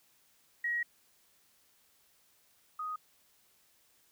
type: tone pair in turn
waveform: sine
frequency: 1900 / 1247.6 Hz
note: A#6 / D#6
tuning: +33 / +4 cents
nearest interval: perfect fifth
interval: 729 cents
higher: first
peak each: -30 / -35 dBFS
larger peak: first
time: 0.64-0.83 / 2.79-2.96 s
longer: first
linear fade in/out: 5 ms
effects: white hiss -68 dBFS RMS until 4.11 s